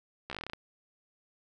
slowing click train, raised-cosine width 0.3 ms, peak -22 dBFS, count 11, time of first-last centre 0.3-0.534 s, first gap 14 ms, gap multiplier 1.11, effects none

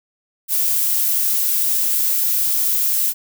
violet noise, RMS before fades -18 dBFS, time 0.48-3.14 s, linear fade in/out 50 ms, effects none

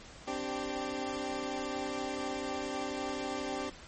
20% pulse chord, C suspended second, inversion none, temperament equal with one note detuned, 261.6 / 293.7 / 390.4 Hz, C4 / D4 / G4, 0 / 0 / -7 cents, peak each -34 dBFS, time 0.27-3.7 s, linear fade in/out 10 ms, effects pink hiss -51 dBFS RMS until 3.87 s + MP3 32 kbps

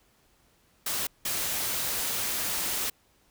white noise bursts at uneven times, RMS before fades -30 dBFS, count 2, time 0.86-1.07 / 1.25-2.9 s, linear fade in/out 5 ms, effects pink hiss -65 dBFS RMS until 3.3 s

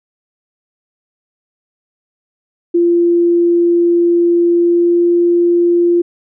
sine tone with pitch glide, 344.3 to 346.3 Hz, F4 to F4, -25 to -15 cents, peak -8 dBFS, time 2.74-6.02 s, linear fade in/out 10 ms, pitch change +10 cents, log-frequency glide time 4.52-5.07 s, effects none

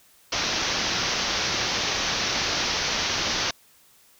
white low-pass noise, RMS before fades -26 dBFS, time 0.32-3.51 s, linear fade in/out 5 ms, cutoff 6200 Hz, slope 96 dB/octave, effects white hiss -57 dBFS RMS until 4.19 s

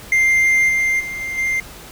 triangle tone with level steps, 2098 Hz, C7, 4 cents sharp, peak -10 / -13 / -23 / -21 / -15 dBFS, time 0.12-1.6 s, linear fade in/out 2 ms, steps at 0.68 / 0.99 / 1.2 / 1.37 s, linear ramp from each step 20 ms, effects added 50 Hz sine -44 dBFS peak until 1.91 s + pink hiss -38 dBFS RMS until 1.91 s

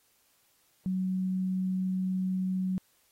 sine tone, 186.5 Hz, F#3, 14 cents sharp, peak -27 dBFS, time 0.86-2.78 s, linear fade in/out 0 ms, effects white hiss -68 dBFS RMS until 3.11 s + AAC 48 kbps

